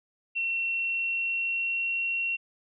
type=tone with pitch glide; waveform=sine; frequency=2716 to 2733 Hz; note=F7 to F7; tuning=-49 to -38 cents; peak=-26 dBFS; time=0.35-2.37 s; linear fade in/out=20 ms; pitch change=+11 cents; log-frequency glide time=0.56-1.97 s; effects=none